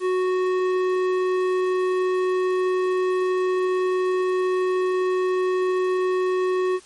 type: tone with tanh clipping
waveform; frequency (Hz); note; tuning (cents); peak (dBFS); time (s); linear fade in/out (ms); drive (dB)
triangle; 368.9; F#4; -5; -21; 0-6.8; 50; 18
effects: white hiss -49 dBFS RMS until 6.85 s + MP3 48 kbps